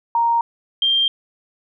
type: tone pair in turn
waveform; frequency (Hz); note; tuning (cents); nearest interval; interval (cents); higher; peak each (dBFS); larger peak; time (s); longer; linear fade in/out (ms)
sine; 932.3 / 3181; A#5 / G7; 0 / +25; octave + major sixth; 2125; second; -14; neither; 0.15-0.41 / 0.82-1.08; neither; 2
effects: none